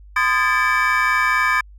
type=tone cluster; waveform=triangle; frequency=1027 / 1228 / 1630 / 1754 / 2306 Hz; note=C6 / D#6 / G#6 / A6 / D7; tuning=-33 / -23 / -33 / -6 / -32 cents; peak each=-20 dBFS; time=0.16-1.61 s; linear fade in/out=5 ms; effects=added 50 Hz sine -40 dBFS peak until 1.78 s